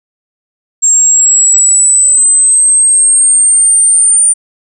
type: linear sweep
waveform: sine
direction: up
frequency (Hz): 7459 to 9090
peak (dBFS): -4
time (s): 0.82-4.34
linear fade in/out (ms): 20
effects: none